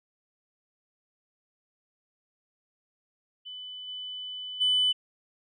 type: tone with level steps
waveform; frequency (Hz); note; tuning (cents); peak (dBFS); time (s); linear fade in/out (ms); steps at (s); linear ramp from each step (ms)
sine; 3000; F#7; +23; -38 / -35 / -20; 3.45-4.93; 20; 3.87 / 4.6; 20
effects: tanh soft clip ceiling -17 dBFS